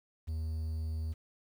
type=tone with quantisation; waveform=triangle; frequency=79.6 Hz; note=D#2; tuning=40 cents sharp; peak=-31 dBFS; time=0.27-1.14 s; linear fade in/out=20 ms; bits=10; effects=none